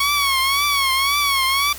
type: tone with vibrato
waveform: 15% pulse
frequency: 1108.7 Hz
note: C#6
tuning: in tune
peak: -10 dBFS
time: 0-1.73 s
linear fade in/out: 5 ms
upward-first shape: triangle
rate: 1.9 Hz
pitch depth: 94 cents each way
effects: added 65 Hz sine -40 dBFS peak until 1.78 s + white hiss -35 dBFS RMS until 1.78 s